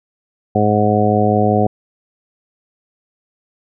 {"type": "harmonic tone", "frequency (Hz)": 105.1, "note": "G#2", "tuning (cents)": 21, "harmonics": [1, 2, 3, 4, 5, 6, 7], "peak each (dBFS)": [-18, -17, -22, -19, -20, -22, -17], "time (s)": [0.55, 1.67], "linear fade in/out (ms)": 5, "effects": []}